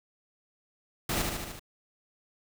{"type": "noise with echo", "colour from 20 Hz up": "pink", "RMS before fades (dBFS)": -30, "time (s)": [1.09, 1.22], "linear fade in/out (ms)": 5, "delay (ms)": 75, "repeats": 5, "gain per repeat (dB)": -3, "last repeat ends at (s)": 1.595, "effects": []}